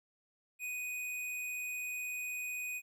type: tone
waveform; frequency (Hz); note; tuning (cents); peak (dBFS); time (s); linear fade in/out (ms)
square; 2489; D#7; 0; -38; 0.59-2.82; 50
effects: 13-bit